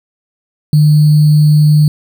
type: tone with sample-and-hold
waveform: sine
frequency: 150.9 Hz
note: D3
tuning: 47 cents sharp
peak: -4 dBFS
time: 0.73-1.88 s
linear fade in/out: 2 ms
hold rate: 4410 Hz
effects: none